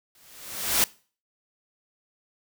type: noise with exponential growth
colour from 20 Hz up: white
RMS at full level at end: -19 dBFS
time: 0.15-0.84 s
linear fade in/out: 1 ms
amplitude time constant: 150 ms
effects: noise-tail reverb RT60 0.4 s tail -22 dB re dry